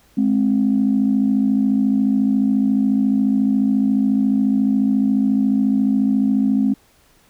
sine tone pair together, 210.4 / 264.6 Hz, G#3 / C4, +23 / +20 cents, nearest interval major third, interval 397 cents, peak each -16 dBFS, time 0.17-6.74 s, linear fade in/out 10 ms, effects tanh soft clip ceiling -7 dBFS + pink hiss -55 dBFS RMS until 7.29 s

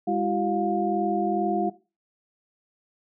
sine tone cluster, 203.8 / 336 / 378.3 / 709 Hz, G#3 / E4 / F#4 / F5, -32 / +33 / +38 / +26 cents, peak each -29 / -27 / -29 / -26 dBFS, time 0.07-1.7 s, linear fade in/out 10 ms, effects noise-tail reverb RT60 0.3 s tail -18 dB re dry

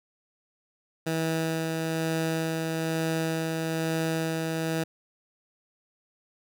15% pulse tone with tremolo, 161.9 Hz, E3, 31 cents flat, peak -19 dBFS, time 1.06-4.84 s, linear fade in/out 10 ms, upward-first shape sine, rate 1.1 Hz, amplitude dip 25%, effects none

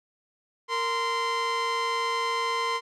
sawtooth tone pair together, 461.9 / 1037 Hz, A#4 / C6, -16 / -16 cents, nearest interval octave + major second, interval 1400 cents, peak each -28 / -22 dBFS, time 0.68-2.81 s, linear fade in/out 50 ms, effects low-pass 5000 Hz 12 dB/octave

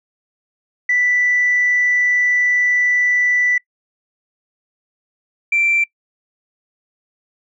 sine tone pair in turn, 1975.5 / 2349 Hz, B6 / D7, 0 / 0 cents, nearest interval minor third, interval 300 cents, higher second, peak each -12 dBFS, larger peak neither, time 0.89-3.58 / 5.52-5.84 s, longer first, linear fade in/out 5 ms, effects noise-tail reverb RT60 0.1 s tail -24 dB re dry + tanh soft clip ceiling -8 dBFS

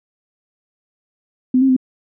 sine tone with pitch steps, 254.8 / 266.7 / 257.8 Hz, C4 / C4 / C4, -46 / +33 / -26 cents, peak -10 dBFS, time 1.54-1.765 s, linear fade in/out 5 ms, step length 75 ms, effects none

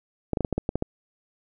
clicks, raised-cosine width 2 ms, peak -11 dBFS, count 9, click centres 0.333 / 0.372 / 0.407 / 0.448 / 0.527 / 0.58 / 0.691 / 0.756 / 0.824 s, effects none

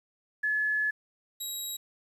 sine / 10% pulse tone pair in turn, 1712 / 3843 Hz, A6 / B7, -48 / -48 cents, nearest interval octave + major second, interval 1400 cents, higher second, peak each -25 dBFS, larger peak neither, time 0.43-0.91 / 1.4-1.77 s, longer first, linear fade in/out 10 ms, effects resampled to 32000 Hz + 10-bit

